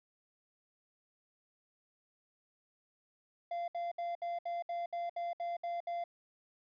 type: tone bursts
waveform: triangle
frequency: 690 Hz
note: F5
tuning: 21 cents flat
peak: -33 dBFS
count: 11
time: 3.51-6.04 s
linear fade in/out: 5 ms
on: 170 ms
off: 66 ms
effects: resampled to 11025 Hz + 12-bit